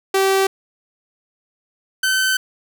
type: tone pair in turn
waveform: sawtooth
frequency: 386.7 / 1529.9 Hz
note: G4 / G6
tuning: -24 / -43 cents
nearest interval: 2 octaves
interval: 2381 cents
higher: second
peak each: -10 / -12 dBFS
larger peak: first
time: 0.14-0.47 / 2.03-2.37 s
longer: second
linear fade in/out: 5 ms
effects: none